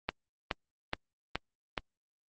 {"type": "click train", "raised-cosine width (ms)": 0.3, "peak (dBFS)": -14, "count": 5, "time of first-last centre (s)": [0.09, 1.778], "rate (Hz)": 2.37, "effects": ["Opus 32 kbps"]}